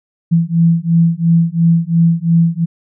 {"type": "beating tone pair", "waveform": "sine", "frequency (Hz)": [165.7, 168.6], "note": ["E3", "E3"], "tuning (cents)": [9, 39], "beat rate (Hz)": 2.9, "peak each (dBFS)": -12, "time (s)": [0.31, 2.66], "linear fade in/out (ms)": 20, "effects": []}